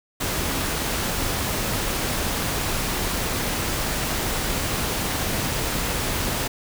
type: noise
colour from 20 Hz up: pink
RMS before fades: -25 dBFS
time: 0.2-6.48 s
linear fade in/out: 10 ms
effects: none